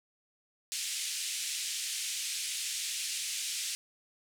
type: band-pass noise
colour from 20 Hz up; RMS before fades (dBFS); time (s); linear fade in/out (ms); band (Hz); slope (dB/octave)
white; -36; 0.72-3.75; 0; 2300 to 9200; 24
effects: none